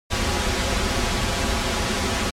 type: noise with comb filter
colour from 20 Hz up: pink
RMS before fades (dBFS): -22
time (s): 0.1-2.31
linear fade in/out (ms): 20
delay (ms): 6.6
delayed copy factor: -0.7
effects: low-pass 7000 Hz 12 dB/octave + MP3 96 kbps